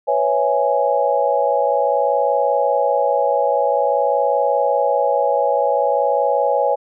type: chord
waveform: sine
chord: C# minor seventh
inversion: third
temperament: equal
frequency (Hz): 493.9 / 554.4 / 659.3 / 830.6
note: B4 / C#5 / E5 / G#5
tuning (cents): 0 / 0 / 0 / 0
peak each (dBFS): -21 / -18 / -22 / -19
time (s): 0.07-6.76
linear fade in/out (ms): 20
effects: none